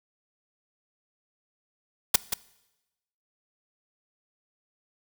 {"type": "noise with echo", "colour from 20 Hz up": "white", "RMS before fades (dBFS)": -17, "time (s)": [2.14, 2.16], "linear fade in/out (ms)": 5, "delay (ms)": 180, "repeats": 1, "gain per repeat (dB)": -9, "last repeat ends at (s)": 2.34, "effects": ["noise-tail reverb RT60 1.0 s tail -21 dB re dry"]}